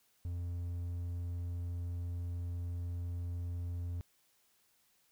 triangle tone, 87 Hz, F2, 6 cents flat, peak -34 dBFS, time 0.25-4.01 s, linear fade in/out 0 ms, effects white hiss -72 dBFS RMS until 5.11 s

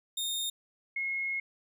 sawtooth / sine tone pair in turn, 3668 / 2164 Hz, A#7 / C#7, -29 / -42 cents, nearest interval major sixth, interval 913 cents, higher first, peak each -28 / -30 dBFS, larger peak first, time 0.17-0.5 / 0.96-1.4 s, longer second, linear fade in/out 5 ms, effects none

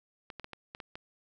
clicks, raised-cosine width 0.3 ms, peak -26 dBFS, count 7, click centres 0.302 / 0.397 / 0.444 / 0.533 / 0.749 / 0.802 / 0.955 s, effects none

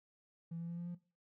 triangle tone with pitch steps, 167 / 168.94 / 170.9 / 172.89 / 174.9 Hz, E3 / E3 / F3 / F3 / F3, +23 / +43 / -37 / -17 / +3 cents, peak -37 dBFS, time 0.51-0.95 s, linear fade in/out 10 ms, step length 88 ms, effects noise-tail reverb RT60 0.3 s tail -19 dB re dry + tanh soft clip ceiling -37 dBFS

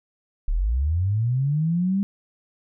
sine linear sweep, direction up, 32.7 to 201.6 Hz, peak -19 dBFS, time 0.48-2.03 s, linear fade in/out 0 ms, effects none

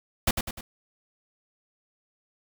pink noise with echo, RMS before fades -22 dBFS, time 0.27-0.31 s, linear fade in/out 5 ms, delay 100 ms, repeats 3, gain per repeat -6 dB, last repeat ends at 0.61 s, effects none

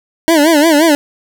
25% pulse tone with vibrato, 310.5 Hz, D#4, 3 cents flat, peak -3 dBFS, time 0.28-0.95 s, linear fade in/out 0 ms, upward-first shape sine, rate 5.7 Hz, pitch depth 140 cents each way, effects none

